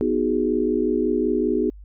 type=chord; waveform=sine; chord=G# minor seventh; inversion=first; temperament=equal; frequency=246.9 / 311.1 / 370 / 415.3 Hz; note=B3 / D#4 / F#4 / G#4; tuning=0 / 0 / 0 / 0 cents; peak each=-24 dBFS; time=0.01-1.7 s; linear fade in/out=0 ms; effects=added 50 Hz sine -39 dBFS peak until 1.84 s